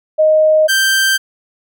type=tone pair in turn; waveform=sine / sawtooth; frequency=622.3 / 1568.1 Hz; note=D#5 / G6; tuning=0 / 0 cents; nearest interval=octave + major third; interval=1600 cents; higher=second; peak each=-7 dBFS; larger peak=neither; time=0.18-0.68 / 0.68-1.18 s; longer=neither; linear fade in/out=20 ms; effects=none